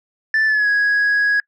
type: tone with pitch glide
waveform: sine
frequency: 1760 to 1662.2 Hz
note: A6 to G#6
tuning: 0 to +1 cents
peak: -11 dBFS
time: 0.34-1.4 s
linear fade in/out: 2 ms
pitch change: -99 cents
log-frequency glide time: 0.46-0.68 s
effects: noise-tail reverb RT60 0.1 s tail -25 dB re dry + tanh soft clip ceiling -12 dBFS